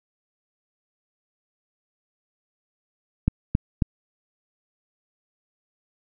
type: click train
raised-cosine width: 5 ms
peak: -6 dBFS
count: 3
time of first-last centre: 3.28-3.822 s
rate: 3.69 Hz
effects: none